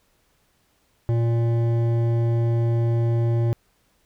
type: tone with hard clipping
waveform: triangle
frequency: 116.54 Hz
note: A#2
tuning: in tune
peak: -20 dBFS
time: 1.09-3.53 s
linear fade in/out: 0 ms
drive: 15 dB
effects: pink hiss -65 dBFS RMS until 4.05 s